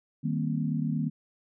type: chord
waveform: sine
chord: C minor seventh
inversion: first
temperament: equal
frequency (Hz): 155.56 / 196 / 233.1 / 261.6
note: Eb3 / G3 / Bb3 / C4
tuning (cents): 0 / 0 / 0 / 0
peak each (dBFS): -29 / -35 / -31 / -35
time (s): 0.23-1.1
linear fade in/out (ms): 20
effects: none